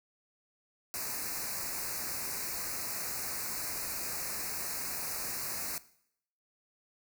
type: band-stop noise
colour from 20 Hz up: white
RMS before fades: -37 dBFS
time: 0.94-5.78 s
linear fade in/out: 0 ms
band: 2600 to 4100 Hz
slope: 96 dB/octave
effects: noise-tail reverb RT60 0.7 s tail -18 dB re dry